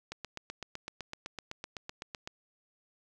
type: click train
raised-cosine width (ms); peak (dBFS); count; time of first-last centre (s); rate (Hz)
0.2; -22; 18; 0.12-2.275; 7.89
effects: none